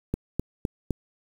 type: click train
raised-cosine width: 3 ms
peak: -12 dBFS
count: 4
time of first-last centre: 0.14-0.907 s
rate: 3.91 Hz
effects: 7-bit